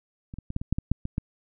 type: clicks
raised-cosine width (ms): 5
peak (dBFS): -26 / -24 / -21 / -14 / -21 / -10 / -15 / -9 / -18 / -14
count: 10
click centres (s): 0.339 / 0.386 / 0.504 / 0.564 / 0.615 / 0.726 / 0.785 / 0.916 / 1.054 / 1.181
effects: none